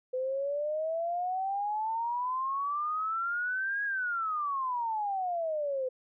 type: exponential two-way sweep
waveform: sine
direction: up then down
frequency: 505 to 1661.2 to 505 Hz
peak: -29 dBFS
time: 0.13-5.89 s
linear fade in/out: 10 ms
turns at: 3.84 s
effects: none